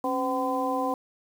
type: harmonic tone with a mistuned harmonic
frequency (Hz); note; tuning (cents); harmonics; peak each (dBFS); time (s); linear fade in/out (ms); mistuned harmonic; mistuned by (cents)
255; C4; -44; 1 / 2 / 3 / 4; -30 / -30 / -30 / -30; 0.04-0.94; 2; 1; +110
effects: 8-bit